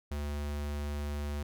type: tone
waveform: square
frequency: 73 Hz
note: D2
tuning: 10 cents flat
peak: -34 dBFS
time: 0.11-1.43 s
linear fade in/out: 5 ms
effects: none